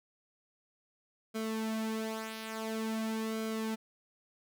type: tone with flanger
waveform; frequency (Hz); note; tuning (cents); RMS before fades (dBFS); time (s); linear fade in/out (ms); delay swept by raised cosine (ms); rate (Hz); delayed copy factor
sawtooth; 221.1; A3; +9; -36; 1.34-3.76; 20; 1.1 to 4.4; 0.48; -0.65
effects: none